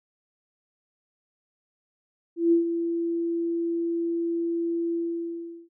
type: tone with ADSR envelope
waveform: sine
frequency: 337.1 Hz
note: E4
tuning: 39 cents sharp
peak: -15 dBFS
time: 2.36-5.69 s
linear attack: 160 ms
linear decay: 120 ms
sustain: -9 dB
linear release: 750 ms
effects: none